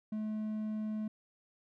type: tone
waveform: triangle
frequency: 215.1 Hz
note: A3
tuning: 39 cents flat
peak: -32 dBFS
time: 0.12-1.08 s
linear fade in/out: 5 ms
effects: none